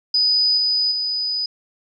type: tone with level steps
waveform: sine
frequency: 4978 Hz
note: D#8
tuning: in tune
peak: -14 / -16 / -20 dBFS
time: 0.14-1.46 s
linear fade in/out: 5 ms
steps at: 0.57 / 0.91 s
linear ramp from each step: 10 ms
effects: none